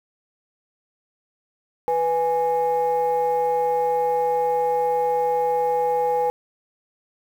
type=tone pair together; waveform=sine; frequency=494.1 / 831 Hz; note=B4 / G#5; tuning=+1 / +1 cents; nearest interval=major sixth; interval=900 cents; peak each=-20 dBFS; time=1.88-6.3 s; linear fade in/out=0 ms; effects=tanh soft clip ceiling -13 dBFS + 8-bit